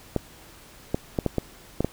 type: clicks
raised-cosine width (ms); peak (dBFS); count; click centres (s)
2; -9; 7; 0.163 / 0.945 / 1.188 / 1.263 / 1.383 / 1.806 / 1.846
effects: pink hiss -49 dBFS RMS until 1.92 s